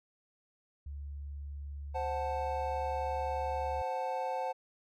sine tone, 71.3 Hz, C#2, 49 cents sharp, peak -39 dBFS, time 0.86-3.82 s, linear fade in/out 5 ms
triangle chord, F# diminished, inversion second, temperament equal, 523.3 / 740 / 880 Hz, C5 / F#5 / A5, 0 / 0 / 0 cents, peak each -35 dBFS, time 1.94-4.53 s, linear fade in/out 20 ms
effects none

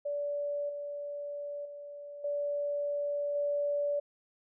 sine tone with level steps, 578 Hz, D5, 28 cents flat, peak -31 / -36 / -42 / -30 / -28 dBFS, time 0.05-4 s, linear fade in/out 10 ms, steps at 0.69 / 1.65 / 2.24 / 3.35 s, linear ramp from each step 5 ms, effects none

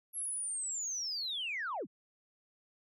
sine linear sweep, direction down, 11360 to 117.1 Hz, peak -34 dBFS, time 0.13-1.87 s, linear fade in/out 50 ms, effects tanh soft clip ceiling -30 dBFS

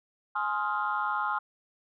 sine chord, F minor seventh, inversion first, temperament just, 838.1 / 1047.7 / 1257.2 / 1396.9 Hz, Ab5 / C6 / Eb6 / F6, +16 / +2 / +18 / 0 cents, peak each -32 dBFS, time 0.35-1.39 s, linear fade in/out 10 ms, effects tanh soft clip ceiling -18 dBFS

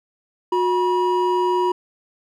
triangle tone pair together, 362.4 / 966.5 Hz, F#4 / B5, -36 / -38 cents, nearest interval octave + perfect fourth, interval 1698 cents, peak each -17 / -18 dBFS, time 0.52-1.72 s, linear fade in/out 5 ms, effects none

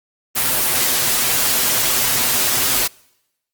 white noise with comb filter, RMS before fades -17 dBFS, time 0.35-2.88 s, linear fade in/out 20 ms, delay 8 ms, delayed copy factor +0.55, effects noise-tail reverb RT60 0.9 s tail -26 dB re dry + Opus 32 kbps

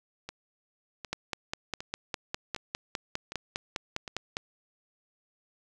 two click trains, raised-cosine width 0.2 ms, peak -21 / -14 dBFS, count 6 / 17, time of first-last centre 0.29-4.078 / 1.13-4.369 s, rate 1.32 / 4.94 Hz, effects none

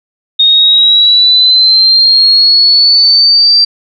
sine linear sweep, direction up, 3700 to 4699 Hz, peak -3 dBFS, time 0.39-3.65 s, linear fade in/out 10 ms, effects none

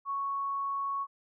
sine tone, 1108.7 Hz, C#6, in tune, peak -30 dBFS, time 0.05-1.07 s, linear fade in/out 50 ms, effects none

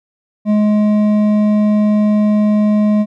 triangle tone with hard clipping, 210.4 Hz, G#3, 23 cents sharp, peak -11 dBFS, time 0.45-3.06 s, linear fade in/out 50 ms, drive 11 dB, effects none

